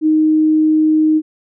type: tone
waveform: sine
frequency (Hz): 311.1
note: D#4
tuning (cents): 0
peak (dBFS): -9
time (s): 0.01-1.22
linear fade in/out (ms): 50
effects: none